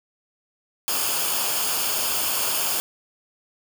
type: noise with comb filter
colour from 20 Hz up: white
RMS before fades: -24 dBFS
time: 0.88-2.8 s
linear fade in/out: 0 ms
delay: 0.51 ms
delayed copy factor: -0.6
effects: none